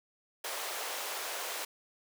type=high-pass noise; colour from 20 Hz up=pink; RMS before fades=-38 dBFS; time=0.44-1.65 s; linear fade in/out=5 ms; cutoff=490 Hz; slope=24 dB/octave; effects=none